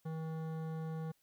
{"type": "tone with hard clipping", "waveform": "triangle", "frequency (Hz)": 160, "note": "D#3", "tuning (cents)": 49, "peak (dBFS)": -40, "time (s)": [0.05, 1.12], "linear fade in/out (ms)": 10, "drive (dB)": 18, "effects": ["white hiss -75 dBFS RMS until 1.22 s"]}